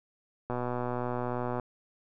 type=click train; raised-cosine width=1 ms; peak=-19 dBFS; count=136; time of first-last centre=0.5-1.598 s; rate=123 Hz; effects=none